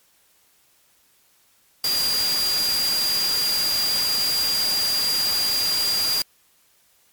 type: tone in noise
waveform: sine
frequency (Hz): 4794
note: D8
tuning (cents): +35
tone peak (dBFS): -20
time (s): 1.84-6.22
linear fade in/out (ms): 2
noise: white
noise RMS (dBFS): -27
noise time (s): 1.84-6.22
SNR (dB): +4
effects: white hiss -60 dBFS RMS until 7.12 s + MP3 96 kbps

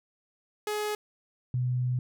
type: tone pair in turn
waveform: sawtooth / sine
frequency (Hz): 421 / 125.16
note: G#4 / B2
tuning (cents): +24 / +24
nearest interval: octave + major sixth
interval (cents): 2100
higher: first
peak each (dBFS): -25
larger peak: neither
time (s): 0.67-0.95 / 1.54-1.99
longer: second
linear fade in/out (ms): 2
effects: none

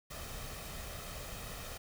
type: noise with comb filter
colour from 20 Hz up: pink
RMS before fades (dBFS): -44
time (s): 0.1-1.78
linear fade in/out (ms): 10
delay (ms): 1.6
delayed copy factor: +0.5
effects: none

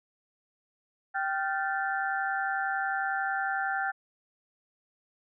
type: tone cluster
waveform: sine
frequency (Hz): 780 / 1395 / 1546 / 1762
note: G5 / F6 / G6 / A6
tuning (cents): -9 / -2 / -24 / +2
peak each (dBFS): -31 / -33 / -34 / -36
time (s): 1.14-3.92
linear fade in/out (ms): 20
effects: none

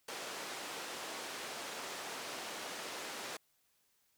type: band-pass noise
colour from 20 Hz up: pink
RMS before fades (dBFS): -44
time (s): 0.08-3.37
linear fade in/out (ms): 5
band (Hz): 420 to 8300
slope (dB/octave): 12
effects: white hiss -75 dBFS RMS until 4.17 s

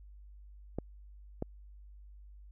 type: clicks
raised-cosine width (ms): 2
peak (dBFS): -21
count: 2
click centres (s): 0.786 / 1.424
effects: added 50 Hz sine -50 dBFS peak until 2.51 s

